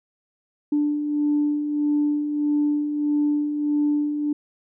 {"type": "beating tone pair", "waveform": "sine", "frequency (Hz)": [293.4, 295], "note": ["D4", "D4"], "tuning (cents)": [-2, 8], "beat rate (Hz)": 1.6, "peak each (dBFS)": [-28, -19], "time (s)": [0.72, 4.33], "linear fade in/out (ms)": 5, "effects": ["tanh soft clip ceiling -13 dBFS"]}